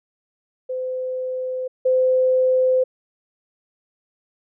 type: tone pair in turn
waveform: sine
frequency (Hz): 512 / 513.8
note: C5 / C5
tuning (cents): -38 / -32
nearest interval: unison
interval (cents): 6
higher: second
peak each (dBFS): -23 / -14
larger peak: second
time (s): 0.69-1.68 / 1.85-2.84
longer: neither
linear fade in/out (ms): 10
effects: none